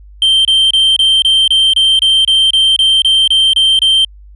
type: tone bursts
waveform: triangle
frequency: 3136 Hz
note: G7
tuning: in tune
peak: -5 dBFS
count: 15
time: 0.22-4.048 s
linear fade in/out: 2 ms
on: 230 ms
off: 27 ms
effects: added 50 Hz sine -34 dBFS peak until 4.35 s + resampled to 24000 Hz